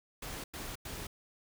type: noise bursts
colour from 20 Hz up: pink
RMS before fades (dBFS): -42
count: 3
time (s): 0.22-1.07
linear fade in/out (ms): 5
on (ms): 220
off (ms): 95
effects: none